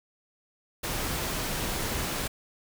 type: noise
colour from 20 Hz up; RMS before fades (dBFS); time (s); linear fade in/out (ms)
pink; -31; 0.83-2.28; 10
effects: none